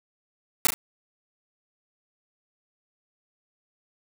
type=noise with echo; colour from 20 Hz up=white; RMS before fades=-18 dBFS; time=0.65-0.67 s; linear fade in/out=0 ms; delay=35 ms; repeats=2; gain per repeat=-7 dB; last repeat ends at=0.74 s; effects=none